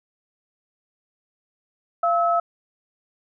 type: tone pair together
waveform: sine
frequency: 687 / 1296.9 Hz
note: F5 / E6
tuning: -29 / -29 cents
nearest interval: major seventh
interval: 1100 cents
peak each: -19 / -21 dBFS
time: 2.03-2.4 s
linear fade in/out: 5 ms
effects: none